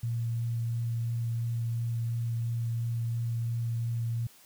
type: tone with vibrato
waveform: sine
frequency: 116.54 Hz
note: A#2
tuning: in tune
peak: -28 dBFS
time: 0.03-4.27 s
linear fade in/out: 5 ms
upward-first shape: sine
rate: 2.9 Hz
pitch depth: 9 cents each way
effects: white hiss -57 dBFS RMS until 4.45 s